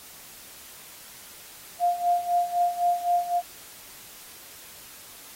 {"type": "tone with tremolo", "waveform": "sine", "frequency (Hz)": 703, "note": "F5", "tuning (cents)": 11, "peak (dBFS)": -18, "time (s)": [1.79, 3.42], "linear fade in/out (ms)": 50, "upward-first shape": "sine", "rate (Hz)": 3.9, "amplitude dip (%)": 80, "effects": ["white hiss -46 dBFS RMS until 5.35 s", "AAC 48 kbps"]}